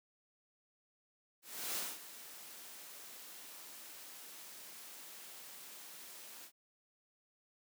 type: noise with ADSR envelope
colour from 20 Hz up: white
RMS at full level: -38 dBFS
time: 1.42-6.52 s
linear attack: 340 ms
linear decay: 220 ms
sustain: -14 dB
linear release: 78 ms
effects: high-pass 200 Hz 12 dB/octave